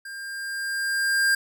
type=tone with level ramp; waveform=square; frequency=1600 Hz; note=G6; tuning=35 cents sharp; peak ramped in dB=-36 to -18 dBFS; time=0.05-1.35 s; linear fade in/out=5 ms; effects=none